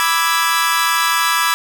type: chord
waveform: sawtooth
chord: E dominant seventh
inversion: second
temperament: equal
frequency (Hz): 987.8 / 1174.7 / 1318.5 / 1661.2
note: B5 / D6 / E6 / G#6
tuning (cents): 0 / 0 / 0 / 0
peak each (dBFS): -16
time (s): 0-1.54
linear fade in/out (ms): 0
effects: none